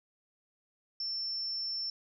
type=tone; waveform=sine; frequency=5380 Hz; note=E8; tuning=34 cents sharp; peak=-33 dBFS; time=1-1.9 s; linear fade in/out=2 ms; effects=none